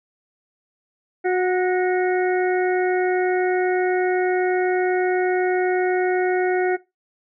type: harmonic tone with a mistuned harmonic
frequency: 365.6 Hz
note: F#4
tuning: 21 cents flat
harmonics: 1 / 2 / 4 / 5 / 6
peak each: -18 / -24 / -30 / -32 / -34 dBFS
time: 1.24-6.77 s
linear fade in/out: 20 ms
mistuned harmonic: 5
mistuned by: +34 cents
effects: noise-tail reverb RT60 0.2 s tail -18 dB re dry